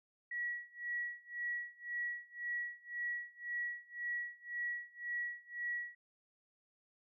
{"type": "tone with tremolo", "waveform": "sine", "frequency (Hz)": 1925, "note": "B6", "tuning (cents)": -45, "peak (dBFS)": -35, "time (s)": [0.31, 5.95], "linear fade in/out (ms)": 5, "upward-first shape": "sine", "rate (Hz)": 1.9, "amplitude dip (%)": 95, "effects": []}